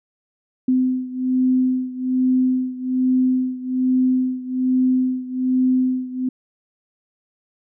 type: beating tone pair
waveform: sine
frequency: 255.7 / 256.9 Hz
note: C4 / C4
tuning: -40 / -32 cents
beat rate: 1.2 Hz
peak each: -18 / -21 dBFS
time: 0.68-6.29 s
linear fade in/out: 5 ms
effects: none